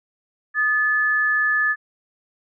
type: tone pair together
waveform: sine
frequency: 1233.9 / 1728 Hz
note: D#6 / A6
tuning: -15 / -32 cents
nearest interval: tritone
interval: 583 cents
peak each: -26 / -17 dBFS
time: 0.54-1.76 s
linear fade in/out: 50 ms
effects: none